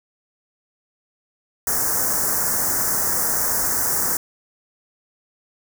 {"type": "band-stop noise", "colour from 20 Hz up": "white", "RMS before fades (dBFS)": -21, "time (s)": [1.67, 4.17], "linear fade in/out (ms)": 2, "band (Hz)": [1800, 5500], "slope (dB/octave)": 48, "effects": []}